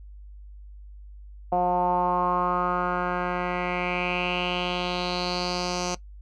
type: tone with low-pass filter sweep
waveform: 10% pulse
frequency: 178.6 Hz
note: F3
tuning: 39 cents sharp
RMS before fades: -26 dBFS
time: 1.52-5.95 s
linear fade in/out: 5 ms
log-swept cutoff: 750 to 5900 Hz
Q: 4.7
effects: noise-tail reverb RT60 0.1 s tail -19 dB re dry + added 50 Hz sine -41 dBFS peak until 6.21 s